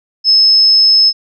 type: tone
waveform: sine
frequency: 5200 Hz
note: E8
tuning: 24 cents flat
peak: -5 dBFS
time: 0.24-1.13 s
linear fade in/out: 50 ms
effects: none